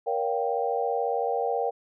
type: chord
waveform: sine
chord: G half-diminished seventh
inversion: first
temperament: just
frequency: 470.4 / 564.5 / 705.6 / 784 Hz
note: Bb4 / Db5 / F5 / G5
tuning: +16 / +31 / +18 / 0 cents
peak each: -28 / -32 / -31 / -29 dBFS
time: 0.06-1.71 s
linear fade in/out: 20 ms
effects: none